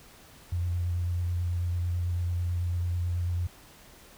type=tone with vibrato; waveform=sine; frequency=87.6 Hz; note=F2; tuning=6 cents sharp; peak=-26 dBFS; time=0.52-3.47 s; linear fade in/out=5 ms; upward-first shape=triangle; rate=9.1 Hz; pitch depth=23 cents each way; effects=pink hiss -53 dBFS RMS until 4.17 s